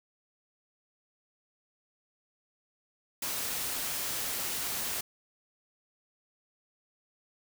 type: noise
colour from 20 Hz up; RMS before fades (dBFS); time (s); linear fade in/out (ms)
white; -34; 3.22-5.01; 5
effects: none